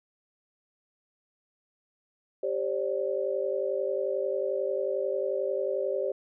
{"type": "chord", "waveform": "sine", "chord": "G suspended fourth", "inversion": "none", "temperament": "equal with one note detuned", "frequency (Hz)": [392, 536.1, 587.3], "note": ["G4", "C5", "D5"], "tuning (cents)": [0, 42, 0], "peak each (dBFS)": [-31, -30, -32], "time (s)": [2.43, 6.12], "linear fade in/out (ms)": 5, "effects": []}